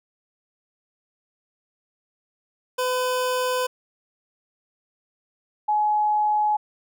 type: tone pair in turn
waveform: 25% pulse / sine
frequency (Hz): 505 / 844.7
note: B4 / G#5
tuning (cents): +39 / +29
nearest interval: major sixth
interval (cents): 890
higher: second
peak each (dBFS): -18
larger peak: neither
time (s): 2.78-3.67 / 5.68-6.57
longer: neither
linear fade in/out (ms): 10
effects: none